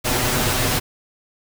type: noise with comb filter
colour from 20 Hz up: pink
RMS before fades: -20 dBFS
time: 0.04-0.8 s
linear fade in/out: 20 ms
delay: 8 ms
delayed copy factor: +0.7
effects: none